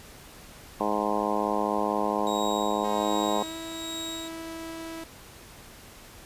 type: harmonic tone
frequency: 104.5 Hz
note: G#2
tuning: 11 cents sharp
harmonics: 2 / 3 / 4 / 5 / 6 / 7 / 8 / 9 / 10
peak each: -33 / -33 / -33 / -33 / -33 / -33 / -33 / -33 / -33 dBFS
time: 0.8-3.43 s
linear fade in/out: 5 ms
type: tone with tremolo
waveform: 30% pulse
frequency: 3797 Hz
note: A#7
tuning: 31 cents sharp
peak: -31 dBFS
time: 2.27-4.28 s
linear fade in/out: 0 ms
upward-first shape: sine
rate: 1.3 Hz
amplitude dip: 65%
type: tone with pitch glide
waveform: sawtooth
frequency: 315.1 to 327.3 Hz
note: D#4 to E4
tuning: +22 to -12 cents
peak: -32 dBFS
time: 2.84-5.04 s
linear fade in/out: 5 ms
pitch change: +66 cents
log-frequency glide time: 3.36-3.55 s
effects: pink hiss -48 dBFS RMS until 6.25 s + resampled to 32000 Hz